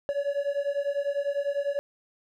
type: beating tone pair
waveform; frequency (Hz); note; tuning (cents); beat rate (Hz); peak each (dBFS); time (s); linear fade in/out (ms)
triangle; 562 / 572; C#5 / D5; +24 / -46; 10; -27; 0.09-1.79; 0
effects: none